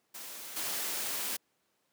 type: noise with level steps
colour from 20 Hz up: white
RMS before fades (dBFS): -44 / -35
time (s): 0.14-1.37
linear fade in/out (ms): 10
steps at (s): 0.56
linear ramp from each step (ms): 10
effects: pink hiss -75 dBFS RMS until 1.92 s + high-pass 200 Hz 12 dB/octave